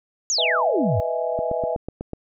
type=exponential sweep; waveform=sine; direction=down; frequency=6980 to 85.9 Hz; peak=-19 dBFS; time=0.3-1 s; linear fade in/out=0 ms
type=chord; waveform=sine; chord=E major seventh; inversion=second; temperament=equal; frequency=493.9 / 622.3 / 659.3 / 830.6 Hz; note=B4 / D#5 / E5 / G#5; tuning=0 / 0 / 0 / 0 cents; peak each=-27 / -28 / -25 / -31 dBFS; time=0.38-1.76 s; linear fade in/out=5 ms
type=click train; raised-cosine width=2 ms; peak=-16 dBFS; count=7; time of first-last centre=1.39-2.133 s; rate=8.07 Hz
effects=none